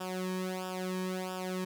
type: tone with flanger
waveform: sawtooth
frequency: 185 Hz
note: F#3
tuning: in tune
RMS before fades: -36 dBFS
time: 0-1.65 s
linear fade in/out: 10 ms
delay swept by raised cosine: 0.47 to 1.46 ms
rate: 1.5 Hz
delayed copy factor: -0.85
effects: none